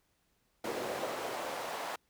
brown noise with high-pass filter sweep, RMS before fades -38 dBFS, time 0.64-1.96 s, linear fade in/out 5 ms, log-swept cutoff 440 to 810 Hz, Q 1.5, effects pink hiss -75 dBFS RMS until 2.09 s

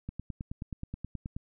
click train, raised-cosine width 5 ms, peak -24 dBFS, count 13, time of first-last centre 0.09-1.365 s, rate 9.41 Hz, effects none

